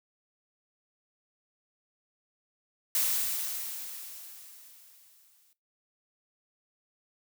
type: noise with exponential decay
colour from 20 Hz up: blue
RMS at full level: -26 dBFS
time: 2.95-5.53 s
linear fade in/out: 1 ms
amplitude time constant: 560 ms
effects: noise-tail reverb RT60 0.2 s tail -17 dB re dry